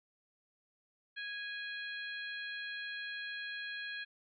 harmonic tone, 827 Hz, G#5, 8 cents flat, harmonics 2 / 3 / 4 / 5, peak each -41 / -47 / -48 / -50 dBFS, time 1.16-4.05 s, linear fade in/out 20 ms, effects none

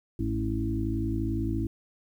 harmonic tone with a mistuned harmonic, 54.5 Hz, A1, 16 cents flat, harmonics 1 / 2 / 4 / 5 / 6, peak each -32 / -31 / -36 / -34 / -32 dBFS, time 0.19-1.67 s, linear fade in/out 5 ms, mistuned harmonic 5, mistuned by +19 cents, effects 10-bit

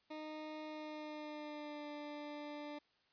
20% pulse tone with pitch glide, 308.2 to 295 Hz, D#4 to D4, -16 to +8 cents, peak -40 dBFS, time 0.1-2.79 s, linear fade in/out 10 ms, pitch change -76 cents, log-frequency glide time 0.64-1.88 s, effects white hiss -75 dBFS RMS until 3.12 s + resampled to 11025 Hz

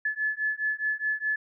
sine beating tone pair, 1721 / 1725.8 Hz, A6 / A6, -39 / -34 cents, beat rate 4.8 Hz, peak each -29 dBFS, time 0.05-1.36 s, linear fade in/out 5 ms, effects none

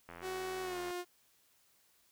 click train, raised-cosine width 0.5 ms, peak -33 dBFS, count 71, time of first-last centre 0.09-0.907 s, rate 85.7 Hz
sawtooth tone with pitch glide, 373.7 to 355.6 Hz, F#4 to F4, +17 to +31 cents, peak -34 dBFS, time 0.21-1.05 s, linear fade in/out 50 ms, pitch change -86 cents, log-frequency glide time 0.62-0.79 s
effects white hiss -70 dBFS RMS until 2.11 s

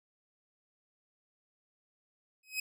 sawtooth tone with exponential growth, 2535 Hz, D#7, 32 cents sharp, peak -26 dBFS, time 2.43-2.6 s, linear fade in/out 5 ms, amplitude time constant 35 ms, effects none

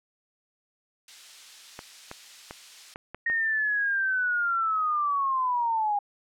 violet noise, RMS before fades -32 dBFS, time 1.08-2.94 s, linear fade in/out 2 ms
clicks, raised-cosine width 0.5 ms, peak -22 dBFS, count 6, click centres 1.791 / 2.114 / 2.509 / 2.959 / 3.146 / 3.299 s
sine linear sweep, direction down, 1864.7 to 806 Hz, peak -23 dBFS, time 3.26-5.99 s, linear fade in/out 5 ms
effects low-pass 4000 Hz 12 dB/octave

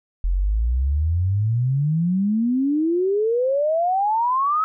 sine exponential sweep, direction up, 42.01 to 1300 Hz, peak -17 dBFS, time 0.24-4.64 s, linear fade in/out 0 ms, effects none

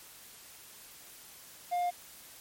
triangle tone, 708 Hz, F5, 23 cents sharp, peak -26 dBFS, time 1.71-1.91 s, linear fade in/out 20 ms, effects white hiss -52 dBFS RMS until 2.4 s + MP3 64 kbps

